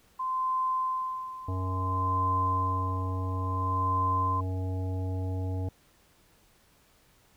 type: tone with tremolo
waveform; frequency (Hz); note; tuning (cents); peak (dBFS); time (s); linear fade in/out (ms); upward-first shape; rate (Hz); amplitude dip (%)
sine; 1035; C6; -19; -25; 0.19-4.41; 10; sine; 0.58; 80
type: harmonic tone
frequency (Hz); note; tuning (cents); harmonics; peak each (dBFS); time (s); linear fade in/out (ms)
93.1; F#2; +11; 1 / 3 / 5 / 7 / 9; -29 / -39 / -43 / -46 / -48; 1.48-5.69; 5
effects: pink hiss -63 dBFS RMS until 7.36 s